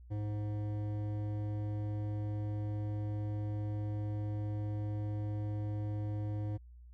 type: tone with hard clipping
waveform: sine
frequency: 104.7 Hz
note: G#2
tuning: 15 cents sharp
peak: -36 dBFS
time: 0.1-6.58 s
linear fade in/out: 20 ms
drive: 12 dB
effects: added 60 Hz sine -51 dBFS peak until 6.93 s